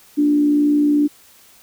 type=tone with frequency modulation; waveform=sine; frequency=293.7 Hz; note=D4; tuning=in tune; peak=-12 dBFS; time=0.17-1.08 s; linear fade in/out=20 ms; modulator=62.1 Hz; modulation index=0.27; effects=white hiss -49 dBFS RMS until 1.62 s